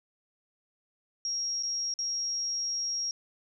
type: tone with dropouts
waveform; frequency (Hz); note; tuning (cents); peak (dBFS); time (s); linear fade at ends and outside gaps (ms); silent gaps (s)
sine; 5600; F8; +4; -29; 1.25-3.11; 1; 1.626-1.633 / 1.939-1.989
effects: none